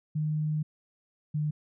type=tone pair in turn; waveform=sine; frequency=153.2 / 151 Hz; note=D#3 / D3; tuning=-27 / +48 cents; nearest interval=unison; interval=25 cents; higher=first; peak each=-26 dBFS; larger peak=neither; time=0.15-0.63 / 1.34-1.51 s; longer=first; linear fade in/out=10 ms; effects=none